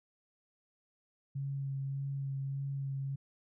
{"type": "tone with vibrato", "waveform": "sine", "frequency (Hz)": 137.4, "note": "C#3", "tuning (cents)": -15, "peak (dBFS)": -34, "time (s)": [1.35, 3.16], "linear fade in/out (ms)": 10, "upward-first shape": "sine", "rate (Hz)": 1.7, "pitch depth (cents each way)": 15, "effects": []}